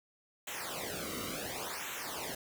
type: noise with flanger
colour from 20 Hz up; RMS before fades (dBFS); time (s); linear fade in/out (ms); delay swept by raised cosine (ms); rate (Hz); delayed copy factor
pink; -40; 0.47-2.35; 5; 0.2 to 1.2; 0.7; -1
effects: none